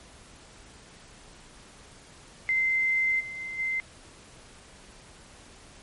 sine tone with level steps, 2076 Hz, C7, 14 cents flat, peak -22 / -35 / -33 / -26 dBFS, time 2.49-3.8 s, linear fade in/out 0 ms, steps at 3.19 / 3.38 / 3.58 s, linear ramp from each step 20 ms, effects pink hiss -51 dBFS RMS until 5.82 s + MP3 48 kbps

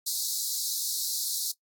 pink high-pass noise, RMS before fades -30 dBFS, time 0.06-1.52 s, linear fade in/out 10 ms, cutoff 3900 Hz, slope 96 dB/octave, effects noise-tail reverb RT60 0.1 s tail -21 dB re dry + AAC 64 kbps

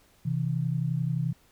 sine tone pair together, 130.81 / 162.3 Hz, C3 / E3, 0 / -27 cents, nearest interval major third, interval 373 cents, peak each -28 dBFS, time 0.25-1.33 s, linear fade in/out 10 ms, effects pink hiss -62 dBFS RMS until 1.51 s

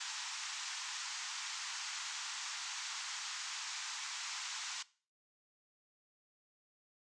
white band-pass noise, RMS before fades -43 dBFS, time 0-4.83 s, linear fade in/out 10 ms, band 850 to 7300 Hz, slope 48 dB/octave, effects noise-tail reverb RT60 0.4 s tail -20 dB re dry + resampled to 22050 Hz

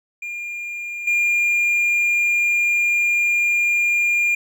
triangle tone with level steps, 2408 Hz, D7, 43 cents sharp, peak -25 / -14 dBFS, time 0.22-4.35 s, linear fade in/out 5 ms, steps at 1.07 s, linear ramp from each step 5 ms, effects none

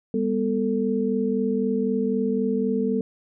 sine tone cluster, 200.7 / 244.6 / 443.6 Hz, G3 / B3 / A4, +41 / -16 / +14 cents, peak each -25 dBFS, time 0.14-3.01 s, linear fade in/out 2 ms, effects none

